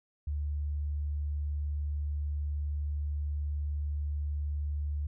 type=tone; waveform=sine; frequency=73.42 Hz; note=D2; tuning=in tune; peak=-30 dBFS; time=0.27-5.07 s; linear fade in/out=5 ms; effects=none